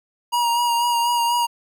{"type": "tone with vibrato", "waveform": "square", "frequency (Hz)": 949, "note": "A#5", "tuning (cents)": 31, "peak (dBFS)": -18, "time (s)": [0.32, 1.47], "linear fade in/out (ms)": 20, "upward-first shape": "sine", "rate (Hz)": 4.1, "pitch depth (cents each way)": 25, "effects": []}